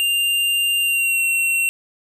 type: tone with pitch glide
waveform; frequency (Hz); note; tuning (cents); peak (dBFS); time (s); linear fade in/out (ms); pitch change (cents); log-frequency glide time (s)
square; 2793 to 2726; F7 to F7; -1 to -43; -17; 0-1.69; 0; -42; 0.8-1.21
effects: none